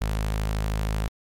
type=tone with notch filter; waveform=sawtooth; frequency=52.9 Hz; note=G#1; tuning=33 cents sharp; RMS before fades=-26 dBFS; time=0.01-1.08 s; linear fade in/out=5 ms; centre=320 Hz; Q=1.6; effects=MP3 64 kbps